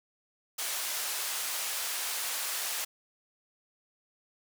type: band-pass noise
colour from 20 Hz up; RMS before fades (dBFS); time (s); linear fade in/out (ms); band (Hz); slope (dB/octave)
white; -34; 0.58-2.85; 10; 670 to 14000; 12
effects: none